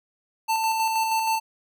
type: tone with tremolo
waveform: square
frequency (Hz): 890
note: A5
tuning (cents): +20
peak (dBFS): -21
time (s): 0.48-1.4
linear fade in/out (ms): 20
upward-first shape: square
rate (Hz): 6.3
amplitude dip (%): 30
effects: none